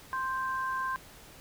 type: tone pair together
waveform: sine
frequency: 1047.2 / 1569 Hz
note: C6 / G6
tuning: +1 / +1 cents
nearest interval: perfect fifth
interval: 700 cents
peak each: -31 / -35 dBFS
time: 0.13-0.96 s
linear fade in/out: 0 ms
effects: pink hiss -52 dBFS RMS until 1.4 s